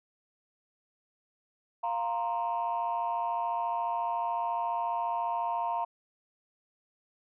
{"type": "chord", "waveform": "sine", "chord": "F suspended fourth", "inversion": "none", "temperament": "equal", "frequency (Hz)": [698.5, 932.3, 1046.5], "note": ["F5", "Bb5", "C6"], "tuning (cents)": [0, 0, 0], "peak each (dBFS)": [-32, -30, -36], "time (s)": [1.83, 5.85], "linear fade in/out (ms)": 10, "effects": ["tanh soft clip ceiling -22 dBFS"]}